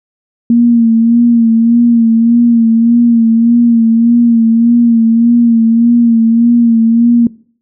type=tone with vibrato; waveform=sine; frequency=232 Hz; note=A#3; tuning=8 cents flat; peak=-4 dBFS; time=0.5-7.27 s; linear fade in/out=2 ms; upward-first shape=sine; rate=1.7 Hz; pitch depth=45 cents each way; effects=noise-tail reverb RT60 0.5 s tail -21 dB re dry